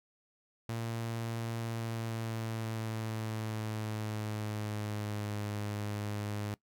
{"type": "tone with pitch glide", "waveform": "sawtooth", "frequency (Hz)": [114.8, 104.06], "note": ["A#2", "G#2"], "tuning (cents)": [-26, 4], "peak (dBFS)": -31, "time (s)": [0.69, 6.54], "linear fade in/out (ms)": 0, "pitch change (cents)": -170, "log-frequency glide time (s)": [1.6, 5.42], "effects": ["noise-tail reverb RT60 0.1 s tail -20 dB re dry"]}